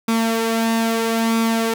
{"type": "tone with flanger", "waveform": "sawtooth", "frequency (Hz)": 226.8, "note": "A#3", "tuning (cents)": -47, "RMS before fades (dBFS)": -19, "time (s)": [0.08, 1.74], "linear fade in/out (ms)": 5, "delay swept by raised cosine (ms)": [0.83, 3.33], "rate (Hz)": 0.77, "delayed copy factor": 0.5, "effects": []}